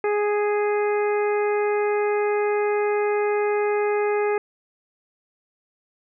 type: harmonic tone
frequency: 415.3 Hz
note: G#4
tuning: in tune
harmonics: 1 / 2 / 3 / 4 / 5 / 6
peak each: -20 / -28 / -33 / -35 / -34 / -38 dBFS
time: 0.04-4.38 s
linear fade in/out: 2 ms
effects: none